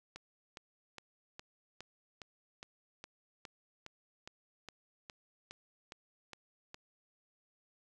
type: click train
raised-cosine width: 0.2 ms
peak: -29 dBFS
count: 17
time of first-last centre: 0.16-6.744 s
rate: 2.43 Hz
effects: none